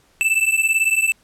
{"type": "beating tone pair", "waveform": "square", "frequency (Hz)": [2637, 2655], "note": ["E7", "E7"], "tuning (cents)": [0, 12], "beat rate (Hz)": 18, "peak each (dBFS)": -19, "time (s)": [0.21, 1.12], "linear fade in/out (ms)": 0, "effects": ["pink hiss -57 dBFS RMS until 1.23 s", "low-pass 12000 Hz 12 dB/octave"]}